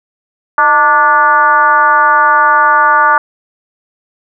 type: tone with frequency modulation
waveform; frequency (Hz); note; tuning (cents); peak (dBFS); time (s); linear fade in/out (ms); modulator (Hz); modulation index
sine; 1174.7; D6; 0; -5; 0.58-3.18; 2; 280; 1.3
effects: none